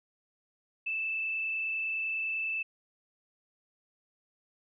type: tone with frequency modulation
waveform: sine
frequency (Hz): 2637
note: E7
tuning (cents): 0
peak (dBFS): -30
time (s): 0.86-2.63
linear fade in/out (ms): 10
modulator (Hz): 29.9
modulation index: 0.85
effects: none